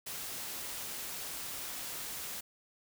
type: noise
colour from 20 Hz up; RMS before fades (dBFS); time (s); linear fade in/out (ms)
white; -41; 0.06-2.41; 10
effects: none